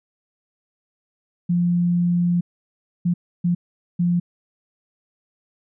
sine tone bursts at uneven times, 174.61 Hz, F3, in tune, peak -16 dBFS, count 4, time 1.49-2.41 / 3.05-3.14 / 3.44-3.55 / 3.99-4.2 s, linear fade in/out 10 ms, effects none

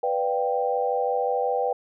sine chord, G dominant seventh, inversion first, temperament equal, 493.9 / 587.3 / 698.5 / 784 Hz, B4 / D5 / F5 / G5, 0 / 0 / 0 / 0 cents, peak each -25 / -30 / -31 / -26 dBFS, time 0.03-1.73 s, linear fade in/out 5 ms, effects none

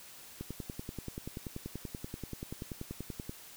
click train, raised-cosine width 3 ms, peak -26 dBFS, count 31, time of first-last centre 0.41-3.295 s, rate 10.4 Hz, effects white hiss -52 dBFS RMS until 3.56 s

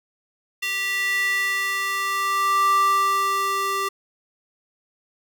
square tone with high-pass filter sweep, 392 Hz, G4, in tune, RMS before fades -22 dBFS, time 0.62-3.89 s, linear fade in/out 10 ms, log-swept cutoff 2400 to 790 Hz, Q 4.6, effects none

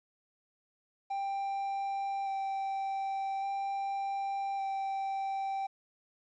triangle tone with vibrato, 784 Hz, G5, in tune, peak -30 dBFS, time 1.1-5.67 s, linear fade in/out 10 ms, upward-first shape square, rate 0.43 Hz, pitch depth 9 cents each way, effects resampled to 16000 Hz + 11-bit

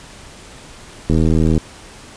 click train, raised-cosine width 3 ms, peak -3 dBFS, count 39, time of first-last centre 1.1-1.577 s, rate 79.6 Hz, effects pink hiss -39 dBFS RMS until 2.16 s + resampled to 22050 Hz

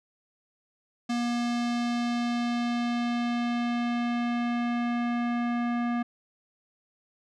square tone with low-pass filter sweep, 238.9 Hz, A#3, 43 cents sharp, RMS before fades -28 dBFS, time 1.09-6.03 s, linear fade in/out 10 ms, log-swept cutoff 6100 to 1800 Hz, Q 1.1, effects none

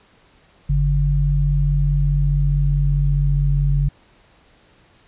sine tone pair together, 47.69 / 142.9 Hz, G1 / D3, -47 / -47 cents, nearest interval octave + perfect fifth, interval 1900 cents, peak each -17 dBFS, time 0.69-3.89 s, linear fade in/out 10 ms, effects pink hiss -54 dBFS RMS until 5.07 s + resampled to 8000 Hz

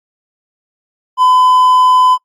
triangle tone, 1011 Hz, B5, 40 cents sharp, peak -4 dBFS, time 1.17-2.18 s, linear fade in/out 50 ms, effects noise-tail reverb RT60 0.1 s tail -25 dB re dry + Opus 48 kbps

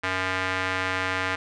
square tone with band-pass filter, 93.3 Hz, F#2, 15 cents sharp, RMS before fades -27 dBFS, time 0.03-1.36 s, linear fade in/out 10 ms, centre 1800 Hz, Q 1.5, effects resampled to 22050 Hz

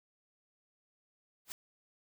white noise with exponential growth, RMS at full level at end -38 dBFS, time 1.45-1.52 s, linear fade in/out 0 ms, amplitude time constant 15 ms, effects none

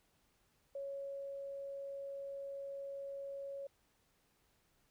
sine tone with ADSR envelope, 554.4 Hz, C#5, in tune, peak -40 dBFS, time 0.75-3.67 s, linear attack 4 ms, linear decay 590 ms, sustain -2 dB, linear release 4 ms, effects pink hiss -75 dBFS RMS until 4.9 s

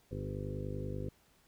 harmonic tone with a mistuned harmonic, 50.3 Hz, G1, 45 cents sharp, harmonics 1 / 2 / 3 / 4 / 5 / 6 / 7 / 8 / 9 / 10, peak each -44 / -41 / -43 / -52 / -46 / -52 / -49 / -47 / -53 / -47 dBFS, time 0.11-1.09 s, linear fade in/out 5 ms, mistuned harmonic 8, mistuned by -15 cents, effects pink hiss -68 dBFS RMS until 1.47 s

